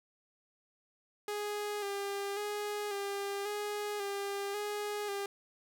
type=tone with vibrato; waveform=sawtooth; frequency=407.4 Hz; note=G#4; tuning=33 cents flat; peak=-31 dBFS; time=1.28-5.26 s; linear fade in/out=2 ms; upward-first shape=square; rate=0.92 Hz; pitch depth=33 cents each way; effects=none